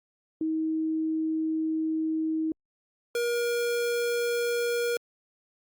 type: tone pair in turn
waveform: sine / square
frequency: 317.4 / 475.6 Hz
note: D#4 / A#4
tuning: +35 / +35 cents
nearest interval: perfect fifth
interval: 700 cents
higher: second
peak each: -25 / -26 dBFS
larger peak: first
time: 0.41-2.52 / 3.15-4.97 s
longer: first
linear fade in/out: 2 ms
effects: Opus 48 kbps